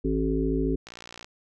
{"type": "harmonic tone", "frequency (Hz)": 54, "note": "A1", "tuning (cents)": -32, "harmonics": [1, 3, 5, 7, 8], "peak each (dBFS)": [-28, -32, -27, -29, -32], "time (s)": [0.04, 0.76], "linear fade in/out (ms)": 10}
{"type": "click train", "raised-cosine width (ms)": 0.2, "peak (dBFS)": -24, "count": 23, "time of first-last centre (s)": [0.87, 1.245], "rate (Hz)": 58.7}
{"effects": []}